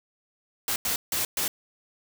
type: noise bursts at uneven times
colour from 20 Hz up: white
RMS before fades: -27 dBFS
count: 4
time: 0.68-0.76 / 0.85-0.96 / 1.12-1.25 / 1.37-1.48 s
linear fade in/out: 2 ms
effects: none